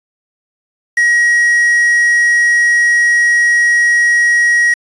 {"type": "tone with quantisation", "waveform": "triangle", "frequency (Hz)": 1900, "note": "A#6", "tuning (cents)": 33, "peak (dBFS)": -6, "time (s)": [0.97, 4.74], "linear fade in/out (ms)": 5, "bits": 4, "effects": ["resampled to 22050 Hz"]}